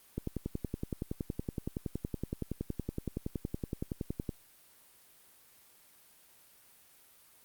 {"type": "click train", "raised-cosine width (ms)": 3, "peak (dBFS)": -21, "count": 45, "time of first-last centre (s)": [0.18, 4.292], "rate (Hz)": 10.7, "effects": ["white hiss -61 dBFS RMS until 7.44 s", "Opus 32 kbps"]}